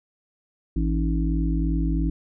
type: harmonic tone with a mistuned harmonic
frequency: 54.6 Hz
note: A1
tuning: 13 cents flat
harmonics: 1 / 3 / 5 / 6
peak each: -22 / -27 / -29 / -30 dBFS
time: 0.76-2.1 s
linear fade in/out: 5 ms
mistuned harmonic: 6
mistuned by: -63 cents
effects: none